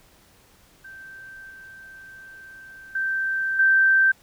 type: tone with level steps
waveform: sine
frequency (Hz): 1561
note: G6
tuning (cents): -8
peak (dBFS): -39 / -41 / -22 / -14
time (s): 0.84-4.12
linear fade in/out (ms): 10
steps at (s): 1.5 / 2.95 / 3.59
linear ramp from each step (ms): 5
effects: pink hiss -56 dBFS RMS until 4.22 s